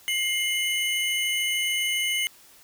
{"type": "tone pair together", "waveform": "square", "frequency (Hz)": [2119, 2972], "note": ["C7", "F#7"], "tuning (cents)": [21, 7], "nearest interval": "tritone", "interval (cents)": 586, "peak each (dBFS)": -27, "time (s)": [0.08, 2.27], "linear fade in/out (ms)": 0, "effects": ["white hiss -53 dBFS RMS until 2.63 s"]}